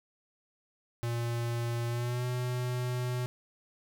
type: tone with pitch glide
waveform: square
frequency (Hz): 118 to 124.44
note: A#2 to B2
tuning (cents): +22 to +14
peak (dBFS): -31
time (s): 1.03-3.26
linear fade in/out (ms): 0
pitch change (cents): +92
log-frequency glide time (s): 1.88-2.25
effects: none